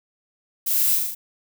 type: noise with echo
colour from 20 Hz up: violet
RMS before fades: -23 dBFS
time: 0.66-0.96 s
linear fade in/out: 10 ms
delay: 38 ms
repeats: 5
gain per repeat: -2 dB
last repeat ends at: 1.15 s
effects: none